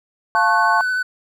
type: tone with vibrato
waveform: triangle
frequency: 1501 Hz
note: F#6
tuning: 24 cents sharp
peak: -16 dBFS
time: 0.35-1.03 s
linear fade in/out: 10 ms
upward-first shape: sine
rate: 13 Hz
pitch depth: 15 cents each way
type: chord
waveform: sine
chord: F augmented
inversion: none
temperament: equal with one note detuned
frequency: 698.5 / 880 / 1096 Hz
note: F5 / A5 / C#6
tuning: 0 / 0 / -20 cents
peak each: -21 / -18 / -18 dBFS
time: 0.35-0.81 s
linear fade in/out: 0 ms
effects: none